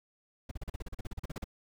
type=noise bursts; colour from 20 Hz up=brown; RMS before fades=-37 dBFS; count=16; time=0.49-1.443 s; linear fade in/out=5 ms; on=23 ms; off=39 ms; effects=none